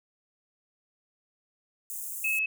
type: high-pass noise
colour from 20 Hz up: white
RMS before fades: -37 dBFS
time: 1.9-2.39 s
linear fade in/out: 0 ms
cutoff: 6800 Hz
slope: 48 dB/octave
type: tone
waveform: sine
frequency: 2588 Hz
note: E7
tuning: 32 cents flat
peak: -25 dBFS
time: 2.24-2.46 s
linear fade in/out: 5 ms
effects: none